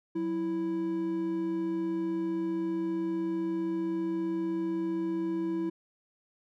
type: tone pair together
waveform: triangle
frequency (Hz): 185 / 329.6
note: F#3 / E4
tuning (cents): 0 / 0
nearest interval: minor seventh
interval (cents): 1000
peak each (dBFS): -36 / -27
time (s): 0.15-5.7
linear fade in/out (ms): 10
effects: none